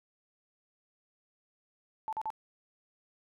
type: tone bursts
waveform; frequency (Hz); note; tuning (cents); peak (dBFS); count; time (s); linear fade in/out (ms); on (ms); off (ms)
sine; 876; A5; -8; -32; 3; 2.08-2.303; 0; 47; 41
effects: none